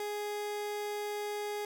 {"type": "tone", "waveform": "30% pulse", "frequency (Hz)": 415.3, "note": "G#4", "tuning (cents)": 0, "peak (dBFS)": -32, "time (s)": [0, 1.65], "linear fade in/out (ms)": 2, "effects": []}